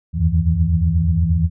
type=tone cluster; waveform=sine; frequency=78.5 / 86.8 / 101.2 / 157.3 / 165.1 Hz; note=D#2 / F2 / G#2 / D#3 / E3; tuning=+16 / -10 / -44 / +19 / +3 cents; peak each=-18 / -18 / -26 / -27 / -19 dBFS; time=0.13-1.5 s; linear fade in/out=50 ms; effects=none